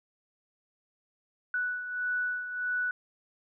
sine beating tone pair, 1480 / 1481.6 Hz, F#6 / F#6, 0 / +2 cents, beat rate 1.6 Hz, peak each -30 / -37 dBFS, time 1.54-2.91 s, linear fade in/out 2 ms, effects none

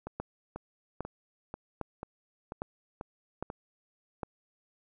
two click trains, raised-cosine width 1 ms, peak -24 / -20 dBFS, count 8 / 6, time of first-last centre 0.07-3.501 / 0.2-4.232 s, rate 2.04 / 1.24 Hz, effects none

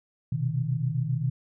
sine tone cluster, 122.2 / 129.6 / 156.5 Hz, B2 / C3 / D#3, -18 / -16 / +10 cents, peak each -29 dBFS, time 0.32-1.3 s, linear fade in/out 5 ms, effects none

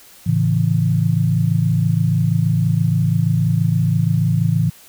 sine chord, A major, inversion none, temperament equal, 110 / 138.59 / 164.81 Hz, A2 / C#3 / E3, 0 / 0 / 0 cents, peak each -18 / -19 / -17 dBFS, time 0.26-4.7 s, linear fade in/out 10 ms, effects white hiss -45 dBFS RMS until 4.88 s

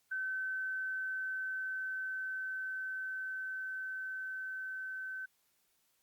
sine tone with level ramp, 1531 Hz, G6, 41 cents flat, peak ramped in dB -34 to -39 dBFS, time 0.11-5.26 s, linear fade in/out 10 ms, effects white hiss -75 dBFS RMS until 6.02 s + Opus 48 kbps

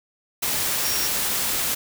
sine tone in noise, 5588 Hz, F8, in tune, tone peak -27 dBFS, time 0.84-1.08 s, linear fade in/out 10 ms, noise white, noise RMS -24 dBFS, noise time 0.42-1.75 s, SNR -6 dB, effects none

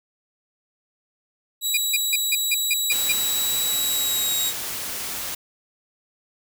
15% pulse tone with pitch glide, 3893 to 3804 Hz, B7 to A#7, -26 to +34 cents, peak -15 dBFS, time 1.61-4.53 s, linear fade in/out 50 ms, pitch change -40 cents, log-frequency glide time 3.66-4.36 s
40% pulse tone bursts, 2420 Hz, D#7, 49 cents flat, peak -18 dBFS, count 8, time 1.74-3.124 s, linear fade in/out 5 ms, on 33 ms, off 160 ms
white noise, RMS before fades -30 dBFS, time 2.91-5.35 s, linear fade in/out 5 ms
effects none

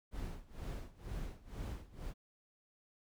brown noise with tremolo, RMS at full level -41 dBFS, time 0.11-2.14 s, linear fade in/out 50 ms, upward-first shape sine, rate 2.1 Hz, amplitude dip 90%, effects none

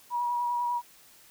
sine tone with vibrato, 964 Hz, B5, 42 cents flat, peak -26 dBFS, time 0.1-0.82 s, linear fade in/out 50 ms, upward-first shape triangle, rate 10 Hz, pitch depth 22 cents each way, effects white hiss -56 dBFS RMS until 1.3 s

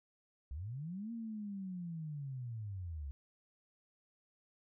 sine linear two-way sweep, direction up then down, 61 to 234.2 to 66.3 Hz, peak -40 dBFS, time 0.51-3.11 s, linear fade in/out 0 ms, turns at 1.12 s, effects none

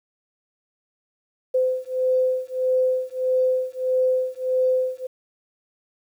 sine beating tone pair, 512 / 513.6 Hz, C5 / C5, -38 / -32 cents, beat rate 1.6 Hz, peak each -22 dBFS, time 1.54-5.07 s, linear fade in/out 10 ms, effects 9-bit

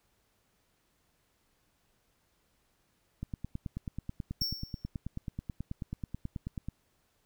click train, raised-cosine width 5 ms, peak -24 dBFS, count 33, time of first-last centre 3.23-6.686 s, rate 9.26 Hz
square tone with exponential decay, 5460 Hz, F8, 40 cents flat, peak -28 dBFS, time 4.41-4.87 s, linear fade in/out 5 ms, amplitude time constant 98 ms
effects pink hiss -73 dBFS RMS until 7.25 s

